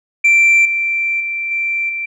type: tone with level steps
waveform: sine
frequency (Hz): 2349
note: D7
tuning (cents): 0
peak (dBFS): -5 / -14 / -18 / -15 / -19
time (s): 0.24-2.06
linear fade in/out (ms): 10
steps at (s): 0.65 / 1.2 / 1.51 / 1.89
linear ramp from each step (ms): 5
effects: tanh soft clip ceiling -6 dBFS